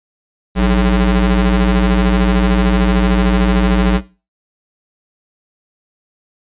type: ring-modulated tone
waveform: 40% pulse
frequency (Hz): 121.1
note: B2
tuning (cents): -34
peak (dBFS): -6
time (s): 0.55-4.01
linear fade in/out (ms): 50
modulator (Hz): 67.2
effects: noise-tail reverb RT60 0.3 s tail -17 dB re dry + resampled to 8000 Hz